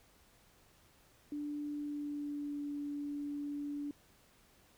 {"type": "tone with pitch glide", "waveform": "sine", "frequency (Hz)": [293.7, 289.2], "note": ["D4", "D4"], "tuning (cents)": [0, -27], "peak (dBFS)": -37, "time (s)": [1.32, 3.91], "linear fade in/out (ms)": 2, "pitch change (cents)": -27, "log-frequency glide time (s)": [1.68, 2.64], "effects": ["pink hiss -66 dBFS RMS until 4.77 s"]}